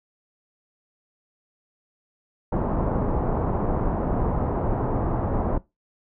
pink low-pass noise, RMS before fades -24 dBFS, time 2.52-5.58 s, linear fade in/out 5 ms, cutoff 990 Hz, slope 24 dB/octave, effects noise-tail reverb RT60 0.2 s tail -19 dB re dry

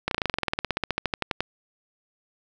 slowing click train, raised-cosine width 0.3 ms, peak -8 dBFS, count 24, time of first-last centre 0.08-1.406 s, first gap 32 ms, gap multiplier 1.05, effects none

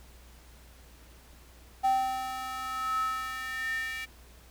square tone with high-pass filter sweep, 258.5 Hz, C4, 21 cents flat, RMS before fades -32 dBFS, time 1.83-4.06 s, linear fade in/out 20 ms, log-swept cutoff 760 to 2100 Hz, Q 9.3, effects added 60 Hz sine -53 dBFS peak until 4.5 s + pink hiss -57 dBFS RMS until 4.5 s

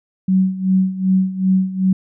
sine tone with tremolo, 188.3 Hz, F#3, 31 cents sharp, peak -10 dBFS, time 0.28-1.93 s, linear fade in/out 5 ms, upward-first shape sine, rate 2.6 Hz, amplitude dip 80%, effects none

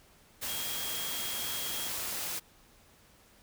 sine tone in noise, 3263 Hz, G#7, 31 cents flat, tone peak -40 dBFS, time 0.47-1.89 s, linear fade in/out 20 ms, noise white, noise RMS -36 dBFS, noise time 0.41-2.4 s, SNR -7 dB, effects pink hiss -61 dBFS RMS until 3.42 s

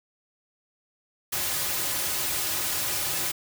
white noise with comb filter, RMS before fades -28 dBFS, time 1.32-3.32 s, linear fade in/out 10 ms, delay 4.4 ms, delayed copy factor -0.65, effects none

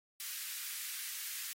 white high-pass noise, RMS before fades -42 dBFS, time 0.2-1.53 s, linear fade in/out 0 ms, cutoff 1500 Hz, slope 24 dB/octave, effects AAC 48 kbps

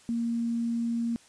sine tone with quantisation, 233.1 Hz, A#3, in tune, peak -26 dBFS, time 0.09-1.16 s, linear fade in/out 0 ms, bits 9, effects white hiss -57 dBFS RMS until 1.28 s + resampled to 22050 Hz

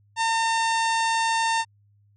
harmonic tone, 907 Hz, A#5, 48 cents flat, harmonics 1 / 2 / 3 / 4 / 5 / 6 / 7 / 8 / 9 / 10, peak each -22 / -28 / -32 / -34 / -36 / -38 / -39 / -40 / -41 / -42 dBFS, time 0.16-1.65 s, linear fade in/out 50 ms, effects added 102 Hz sine -57 dBFS peak until 2.16 s

